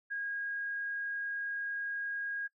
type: tone with frequency modulation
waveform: sine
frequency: 1635 Hz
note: G#6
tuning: 28 cents flat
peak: -34 dBFS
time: 0.1-2.48 s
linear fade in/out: 20 ms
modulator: 51.1 Hz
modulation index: 0.2
effects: noise-tail reverb RT60 0.1 s tail -20 dB re dry